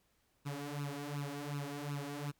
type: tone with flanger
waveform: sawtooth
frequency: 143.7 Hz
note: D3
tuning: 37 cents flat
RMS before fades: -41 dBFS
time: 0.45-2.32 s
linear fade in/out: 20 ms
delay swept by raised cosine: 0.74 to 4.34 ms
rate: 2.7 Hz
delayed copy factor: +0.8
effects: pink hiss -75 dBFS RMS until 2.39 s